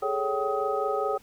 sine tone cluster, 409.6 / 434.5 / 557 / 772 / 1261 Hz, G#4 / A4 / C#5 / G5 / D#6, -24 / -22 / +8 / -27 / +23 cents, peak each -31 dBFS, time 0.02-1.18 s, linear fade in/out 10 ms, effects pink hiss -57 dBFS RMS until 1.22 s

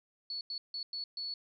sine tone bursts at uneven times, 4417 Hz, C#8, 7 cents flat, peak -36 dBFS, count 5, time 0.3-0.41 / 0.5-0.58 / 0.74-0.83 / 0.93-1.04 / 1.17-1.34 s, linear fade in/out 2 ms, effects none

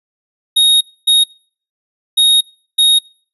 square tone bursts at uneven times, 3741 Hz, A#7, 5 cents sharp, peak -8 dBFS, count 4, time 0.56-0.81 / 1.07-1.24 / 2.17-2.41 / 2.78-2.99 s, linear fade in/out 10 ms, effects noise-tail reverb RT60 0.5 s tail -26 dB re dry + resampled to 32000 Hz

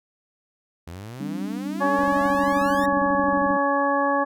sawtooth exponential sweep, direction up, 79.9 to 1889 Hz, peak -31 dBFS, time 0.87-2.86 s, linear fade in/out 5 ms
sine chord, G suspended fourth, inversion none, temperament equal, 196 / 261.6 / 293.7 Hz, G3 / C4 / D4, 0 / 0 / 0 cents, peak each -30 / -35 / -31 dBFS, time 1.2-3.57 s, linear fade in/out 5 ms
harmonic tone, 281 Hz, C#4, 24 cents sharp, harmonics 1 / 2 / 3 / 4 / 6, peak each -26 / -24 / -25 / -24 / -28 dBFS, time 1.8-4.25 s, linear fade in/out 20 ms
click train, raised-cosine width 3 ms, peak -26 dBFS, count 35, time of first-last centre 1.99-3.508 s, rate 22.4 Hz
effects none

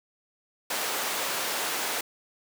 pink high-pass noise, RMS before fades -30 dBFS, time 0.7-2.01 s, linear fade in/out 5 ms, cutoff 520 Hz, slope 12 dB/octave, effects none

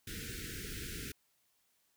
pink band-stop noise, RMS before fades -43 dBFS, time 0.07-1.12 s, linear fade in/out 5 ms, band 470 to 1400 Hz, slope 96 dB/octave, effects white hiss -75 dBFS RMS until 1.96 s

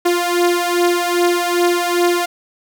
sawtooth beating tone pair, 349.2 / 351.7 Hz, F4 / F4, 0 / +12 cents, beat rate 2.5 Hz, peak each -12 / -14 dBFS, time 0.05-2.26 s, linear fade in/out 10 ms, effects none

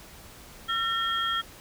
sine tone cluster, 1356 / 1825 / 3251 Hz, E6 / A#6 / G#7, +49 / -37 / -38 cents, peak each -28 / -33 / -29 dBFS, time 0.68-1.42 s, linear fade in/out 20 ms, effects pink hiss -48 dBFS RMS until 1.6 s

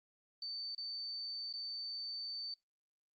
sine tone with dropouts, 4557 Hz, C#8, 47 cents sharp, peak -40 dBFS, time 0.42-2.54 s, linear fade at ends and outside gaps 2 ms, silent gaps 0.749-0.779 / 1.527-1.537 s, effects noise-tail reverb RT60 0.2 s tail -26 dB re dry + Opus 32 kbps

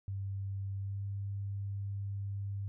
sine tone with pitch glide, 98 to 99.54 Hz, G2 to G2, 0 to +27 cents, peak -35 dBFS, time 0.08-2.68 s, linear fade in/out 0 ms, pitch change +27 cents, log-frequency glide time 0.78-1.03 s, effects none

